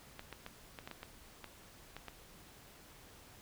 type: clicks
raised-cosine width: 0.3 ms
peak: -29 dBFS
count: 10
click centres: 0.194 / 0.327 / 0.464 / 0.788 / 0.875 / 0.913 / 1.031 / 1.443 / 1.966 / 2.083 s
effects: pink hiss -58 dBFS RMS until 3.41 s